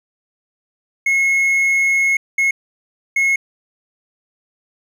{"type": "tone bursts at uneven times", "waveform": "triangle", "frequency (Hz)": 2172, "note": "C#7", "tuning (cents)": -36, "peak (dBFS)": -11, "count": 3, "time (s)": [[1.06, 2.17], [2.38, 2.51], [3.16, 3.36]], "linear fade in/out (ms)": 5, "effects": []}